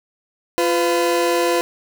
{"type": "tone pair together", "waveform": "30% pulse", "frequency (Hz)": [347.2, 503.2], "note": ["F4", "B4"], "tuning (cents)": [-10, 32], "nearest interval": "tritone", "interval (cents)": 642, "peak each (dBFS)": -16, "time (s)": [0.58, 1.61], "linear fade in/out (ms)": 0, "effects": []}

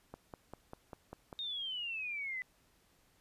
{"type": "click train", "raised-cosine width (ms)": 1, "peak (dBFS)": -31, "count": 7, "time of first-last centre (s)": [0.14, 1.328], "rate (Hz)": 5.05}
{"type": "exponential sweep", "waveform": "sine", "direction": "down", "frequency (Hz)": [3729, 1985], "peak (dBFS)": -37, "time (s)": [1.39, 2.42], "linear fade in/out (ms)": 0}
{"effects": ["pink hiss -70 dBFS RMS until 3.2 s", "resampled to 32000 Hz"]}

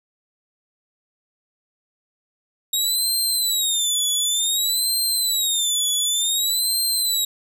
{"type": "tone with vibrato", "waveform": "20% pulse", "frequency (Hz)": 3769, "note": "A#7", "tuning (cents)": 18, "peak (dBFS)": -13, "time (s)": [2.73, 7.25], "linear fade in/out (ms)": 5, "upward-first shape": "sine", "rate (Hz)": 0.55, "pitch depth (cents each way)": 170, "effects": []}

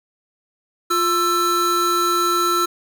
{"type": "tone pair together", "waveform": "square", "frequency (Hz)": [350.8, 1332], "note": ["F4", "E6"], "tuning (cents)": [8, 18], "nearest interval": "octave + major seventh", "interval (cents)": 2310, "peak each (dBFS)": [-23, -18], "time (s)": [0.9, 2.66], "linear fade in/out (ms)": 10, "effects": []}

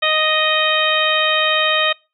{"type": "harmonic tone", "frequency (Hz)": 622, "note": "D#5", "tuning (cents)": -1, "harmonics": [1, 2, 3, 4, 5, 6], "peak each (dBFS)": [-21, -21, -21, -21, -21, -21], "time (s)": [0.02, 1.93], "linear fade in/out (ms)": 10, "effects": ["noise-tail reverb RT60 0.3 s tail -26 dB re dry"]}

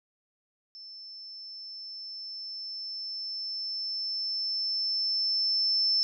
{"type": "tone with level ramp", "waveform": "sine", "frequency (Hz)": 5300, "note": "E8", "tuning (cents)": 9, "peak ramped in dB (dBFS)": [-43, -22], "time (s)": [0.75, 6.03], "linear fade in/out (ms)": 0, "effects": []}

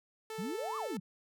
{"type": "tone", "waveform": "sawtooth", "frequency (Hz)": 440, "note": "A4", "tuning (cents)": 0, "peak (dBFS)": -36, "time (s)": [0.3, 0.97], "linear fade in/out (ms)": 2}
{"type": "exponential two-way sweep", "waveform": "sine", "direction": "up then down", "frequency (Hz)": [160.7, 1244.5, 160.7], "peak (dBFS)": -36, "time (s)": [0.38, 1], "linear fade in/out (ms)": 10, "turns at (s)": 0.77}
{"effects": []}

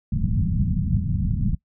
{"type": "low-pass noise", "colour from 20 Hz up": "white", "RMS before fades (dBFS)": -22, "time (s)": [0.12, 1.55], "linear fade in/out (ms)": 5, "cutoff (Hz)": 200, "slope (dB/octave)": 48, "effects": ["noise-tail reverb RT60 0.1 s tail -22 dB re dry"]}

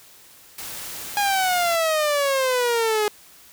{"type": "noise", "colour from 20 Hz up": "white", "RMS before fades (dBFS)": -34, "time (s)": [0.58, 1.76], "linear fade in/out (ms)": 5}
{"type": "exponential sweep", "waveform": "sawtooth", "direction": "down", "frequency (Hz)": [824, 415.3], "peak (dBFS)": -15, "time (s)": [1.17, 3.08], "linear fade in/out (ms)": 0}
{"effects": ["white hiss -49 dBFS RMS until 3.52 s"]}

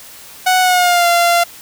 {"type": "tone with pitch glide", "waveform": "sawtooth", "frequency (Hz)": [740, 690.4], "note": ["F#5", "F5"], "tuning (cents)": [0, -20], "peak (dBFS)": -6, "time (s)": [0.46, 1.44], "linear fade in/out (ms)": 10, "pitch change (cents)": -120, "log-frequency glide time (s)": [0.61, 1.07], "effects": ["white hiss -37 dBFS RMS until 1.61 s"]}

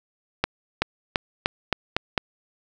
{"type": "accelerating click train", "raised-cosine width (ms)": 0.3, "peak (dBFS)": -4, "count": 7, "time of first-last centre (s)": [0.44, 2.178], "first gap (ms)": 380, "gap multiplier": 0.89, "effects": []}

